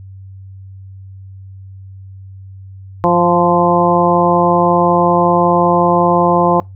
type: harmonic tone with a mistuned harmonic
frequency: 174.61 Hz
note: F3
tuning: in tune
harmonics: 1 / 2 / 3 / 4 / 5 / 6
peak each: -16 / -16 / -16 / -16 / -16 / -16 dBFS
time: 3.04-6.6 s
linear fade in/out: 0 ms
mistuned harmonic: 6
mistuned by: -18 cents
effects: noise-tail reverb RT60 0.2 s tail -24 dB re dry + added 96 Hz sine -31 dBFS peak until 6.75 s